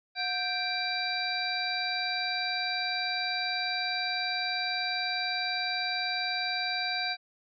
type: harmonic tone with a mistuned harmonic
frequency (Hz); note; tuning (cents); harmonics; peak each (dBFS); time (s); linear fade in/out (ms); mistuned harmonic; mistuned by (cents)
784; G5; 0; 1 / 2 / 3 / 5 / 6; -35 / -35 / -35 / -35 / -35; 0.15-7.17; 50; 1; -130
effects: none